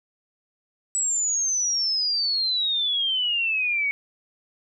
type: exponential sweep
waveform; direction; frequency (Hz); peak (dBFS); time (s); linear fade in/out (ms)
sine; down; 7890 to 2217; -21; 0.95-3.91; 0
effects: none